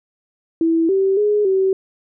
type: tone with pitch steps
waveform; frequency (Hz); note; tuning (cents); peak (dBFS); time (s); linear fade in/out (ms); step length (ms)
sine; 328.4 / 386.6 / 417 / 382.2; E4 / G4 / G#4 / G4; -6 / -24 / +7 / -44; -13; 0.61-1.73; 2; 280
effects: none